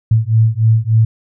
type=beating tone pair; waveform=sine; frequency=110 / 113.4 Hz; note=A2 / A#2; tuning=0 / -47 cents; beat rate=3.4 Hz; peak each=-12 dBFS; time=0.11-1.05 s; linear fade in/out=5 ms; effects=none